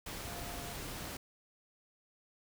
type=tone in noise; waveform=sine; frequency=698.5 Hz; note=F5; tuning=in tune; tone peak=-49 dBFS; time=0.26-0.73 s; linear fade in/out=5 ms; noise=pink; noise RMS=-43 dBFS; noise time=0.06-1.17 s; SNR=-9 dB; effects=none